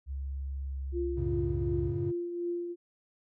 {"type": "tone with pitch glide", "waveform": "sine", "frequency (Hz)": [68.3, 67.48], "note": ["C#2", "C#2"], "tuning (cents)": [-25, -46], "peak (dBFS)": -33, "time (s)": [0.06, 1.93], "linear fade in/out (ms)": 50, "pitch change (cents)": -21, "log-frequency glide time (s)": [0.65, 0.77]}
{"type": "tone with tremolo", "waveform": "sine", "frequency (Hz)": 347.3, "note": "F4", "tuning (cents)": -10, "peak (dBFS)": -29, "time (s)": [0.92, 2.76], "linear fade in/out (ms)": 50, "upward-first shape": "triangle", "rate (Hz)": 2.7, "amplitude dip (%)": 50}
{"type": "chord", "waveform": "triangle", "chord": "F# minor", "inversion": "none", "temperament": "equal", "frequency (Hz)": [92.5, 110, 138.59], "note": ["F#2", "A2", "C#3"], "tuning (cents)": [0, 0, 0], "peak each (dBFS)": [-34, -35, -33], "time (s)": [1.16, 2.12], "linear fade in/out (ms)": 20}
{"effects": []}